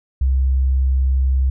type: tone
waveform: sine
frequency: 65.8 Hz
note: C2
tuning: 10 cents sharp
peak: -13 dBFS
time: 0.21-1.5 s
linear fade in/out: 5 ms
effects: none